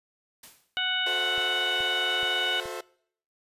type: noise with exponential decay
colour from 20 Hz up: white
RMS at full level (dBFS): -44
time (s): 0.43-0.78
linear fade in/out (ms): 5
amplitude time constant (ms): 76
type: harmonic tone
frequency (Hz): 740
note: F#5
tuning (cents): 0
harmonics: 1 / 2 / 3 / 4 / 5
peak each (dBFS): -37 / -30 / -35 / -28 / -34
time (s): 0.77-2.6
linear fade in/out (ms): 0
type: chord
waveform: sawtooth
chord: F# half-diminished seventh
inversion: none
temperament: equal with one note detuned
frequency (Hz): 361.3 / 440 / 523.3 / 659.3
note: F#4 / A4 / C5 / E5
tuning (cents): -41 / 0 / 0 / 0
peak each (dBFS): -35 / -35 / -35 / -37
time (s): 1.06-2.81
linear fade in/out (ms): 5
type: click train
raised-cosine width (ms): 5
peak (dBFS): -35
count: 4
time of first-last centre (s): 1.38-2.657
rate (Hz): 2.35
effects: noise-tail reverb RT60 0.6 s tail -22 dB re dry + resampled to 32000 Hz